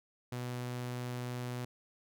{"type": "tone", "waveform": "sawtooth", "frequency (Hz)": 123.47, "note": "B2", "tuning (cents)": 0, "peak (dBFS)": -33, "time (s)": [0.32, 1.65], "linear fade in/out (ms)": 5, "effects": []}